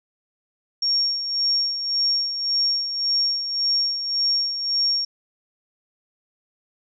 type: tone with tremolo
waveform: sine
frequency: 5540 Hz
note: F8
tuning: 15 cents flat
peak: -17 dBFS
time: 0.82-5.05 s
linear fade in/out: 5 ms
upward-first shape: sine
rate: 1.8 Hz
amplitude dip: 60%
effects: none